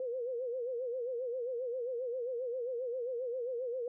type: tone with vibrato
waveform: sine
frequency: 493.9 Hz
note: B4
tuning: in tune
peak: -34 dBFS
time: 0-3.88 s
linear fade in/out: 2 ms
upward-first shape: sine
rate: 7.5 Hz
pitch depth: 110 cents each way
effects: none